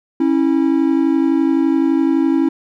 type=tone pair together; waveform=triangle; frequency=273.6 / 325.4 Hz; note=C#4 / E4; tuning=-23 / -22 cents; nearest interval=minor third; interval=301 cents; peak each=-13 dBFS; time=0.2-2.49 s; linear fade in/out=5 ms; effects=none